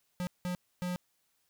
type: tone bursts at uneven times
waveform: square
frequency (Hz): 179.2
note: F3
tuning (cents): +45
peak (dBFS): -33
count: 3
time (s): 0.2-0.27 / 0.45-0.55 / 0.82-0.96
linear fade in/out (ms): 0
effects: white hiss -75 dBFS RMS until 1.49 s